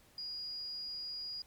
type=tone; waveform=sine; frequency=4877 Hz; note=D#8; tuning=35 cents flat; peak=-39 dBFS; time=0.18-1.42 s; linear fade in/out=2 ms; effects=pink hiss -64 dBFS RMS until 1.46 s + MP3 96 kbps